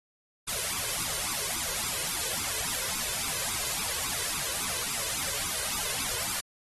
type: noise with flanger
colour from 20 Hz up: white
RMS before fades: -31 dBFS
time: 0.47-6.41 s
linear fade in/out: 10 ms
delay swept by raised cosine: 0.8 to 2 ms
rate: 3.6 Hz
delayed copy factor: +0.9
effects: AAC 32 kbps